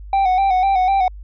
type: tone with vibrato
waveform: triangle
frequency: 761 Hz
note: F#5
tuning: 48 cents sharp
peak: -11 dBFS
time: 0.13-1.08 s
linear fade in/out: 2 ms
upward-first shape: square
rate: 4 Hz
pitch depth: 51 cents each way
effects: added 50 Hz sine -32 dBFS peak until 1.23 s + resampled to 11025 Hz